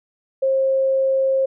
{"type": "tone", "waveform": "sine", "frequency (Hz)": 534, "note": "C5", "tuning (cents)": 35, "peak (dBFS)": -15, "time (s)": [0.42, 1.46], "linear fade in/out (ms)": 10, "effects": []}